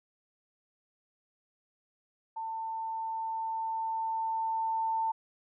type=tone with level ramp; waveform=sine; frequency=895 Hz; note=A5; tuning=29 cents sharp; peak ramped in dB=-34 to -27 dBFS; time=2.36-5.12 s; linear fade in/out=10 ms; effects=none